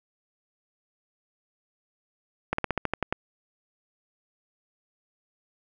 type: slowing click train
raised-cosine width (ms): 0.5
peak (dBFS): -10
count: 9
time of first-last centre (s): 2.53-3.126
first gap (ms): 54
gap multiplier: 1.09
effects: none